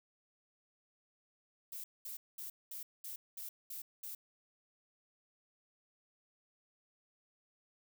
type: noise bursts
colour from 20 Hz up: violet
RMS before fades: -45 dBFS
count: 8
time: 1.72-4.15 s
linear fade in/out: 5 ms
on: 120 ms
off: 210 ms
effects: none